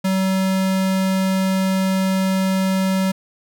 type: tone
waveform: square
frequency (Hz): 190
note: F#3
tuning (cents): +46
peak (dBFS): -17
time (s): 0.04-3.12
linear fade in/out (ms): 10
effects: none